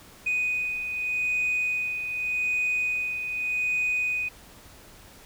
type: beating tone pair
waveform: sine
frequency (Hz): 2489 / 2489.84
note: D#7 / D#7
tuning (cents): 0 / +1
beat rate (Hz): 0.84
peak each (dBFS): -32 / -24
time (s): 0.26-4.29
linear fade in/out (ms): 10
effects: tanh soft clip ceiling -20 dBFS + pink hiss -50 dBFS RMS until 5.25 s